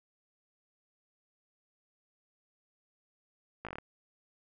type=slowing click train; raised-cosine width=0.5 ms; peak=-25 dBFS; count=7; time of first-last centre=3.65-3.785 s; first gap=17 ms; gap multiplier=1.11; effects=none